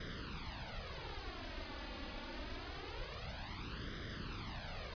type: noise with flanger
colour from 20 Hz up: pink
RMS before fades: -45 dBFS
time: 0-4.94 s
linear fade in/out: 5 ms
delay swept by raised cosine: 0.57 to 3.57 ms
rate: 0.25 Hz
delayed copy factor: +0.85
effects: resampled to 11025 Hz